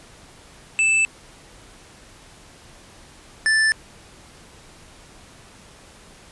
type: tone pair in turn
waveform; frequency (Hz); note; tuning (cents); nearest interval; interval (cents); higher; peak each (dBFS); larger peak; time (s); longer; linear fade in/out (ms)
square; 2637 / 1760; E7 / A6; 0 / 0; perfect fifth; 700; first; -16 / -16; neither; 0.79-1.05 / 3.46-3.72; neither; 0
effects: pink hiss -47 dBFS RMS until 6.31 s + resampled to 24000 Hz